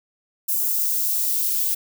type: noise with high-pass filter sweep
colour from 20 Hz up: violet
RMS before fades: -22 dBFS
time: 0.48-1.75 s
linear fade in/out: 10 ms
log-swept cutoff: 6700 to 2500 Hz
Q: 0.85
effects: none